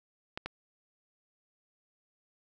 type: clicks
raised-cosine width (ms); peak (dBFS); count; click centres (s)
0.3; -20; 2; 0.375 / 0.46
effects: none